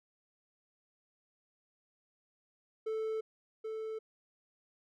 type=tone pair in turn; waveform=triangle; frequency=439.7 / 439.7 Hz; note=A4 / A4; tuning=-1 / -1 cents; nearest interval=unison; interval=0 cents; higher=neither; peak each=-31 / -35 dBFS; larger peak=first; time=2.86-3.21 / 3.64-3.99 s; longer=neither; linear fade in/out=10 ms; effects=none

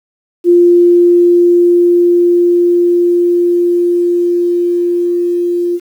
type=tone with level ramp; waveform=sine; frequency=349.3 Hz; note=F4; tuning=in tune; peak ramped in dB=-3 to -11 dBFS; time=0.44-5.8 s; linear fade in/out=50 ms; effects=7-bit

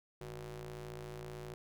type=ring-modulated tone; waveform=sawtooth; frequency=113.4 Hz; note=A#2; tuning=47 cents flat; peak=-37 dBFS; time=0.21-1.54 s; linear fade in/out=0 ms; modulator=256 Hz; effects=none

